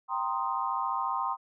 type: chord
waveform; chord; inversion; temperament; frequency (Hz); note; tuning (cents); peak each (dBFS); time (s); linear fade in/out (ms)
sine; C minor seventh; second; equal; 784 / 932.3 / 1046.5 / 1244.5; G5 / Bb5 / C6 / Eb6; 0 / 0 / 0 / 0; -35 / -34 / -31 / -35; 0.08-1.37; 50
effects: none